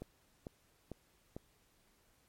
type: click train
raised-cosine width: 2 ms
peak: -30 dBFS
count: 4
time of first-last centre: 0.02-1.365 s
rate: 2.23 Hz
effects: pink hiss -71 dBFS RMS until 2.28 s + MP3 64 kbps